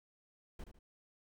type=noise with echo; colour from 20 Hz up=brown; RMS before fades=-45 dBFS; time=0.59-0.64 s; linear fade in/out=5 ms; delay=75 ms; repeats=2; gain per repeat=-9 dB; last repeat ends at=0.79 s; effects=none